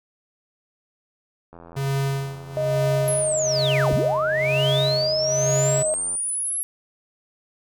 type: click train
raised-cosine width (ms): 1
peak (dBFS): -29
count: 392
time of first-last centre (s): 1.53-6.152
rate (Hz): 84.6
type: tone with tremolo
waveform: square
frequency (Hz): 137.2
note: C#3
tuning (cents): -17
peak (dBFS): -21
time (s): 1.76-5.83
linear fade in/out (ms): 10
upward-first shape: sine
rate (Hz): 1.1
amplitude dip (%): 85
type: tone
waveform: sine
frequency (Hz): 622.3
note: D#5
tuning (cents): 0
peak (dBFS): -21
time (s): 2.57-5.94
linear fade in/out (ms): 0
type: linear two-way sweep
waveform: sine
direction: down then up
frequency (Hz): 11290 to 41.2 to 11290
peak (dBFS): -23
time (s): 3.08-6.63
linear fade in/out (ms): 0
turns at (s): 3.93
effects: none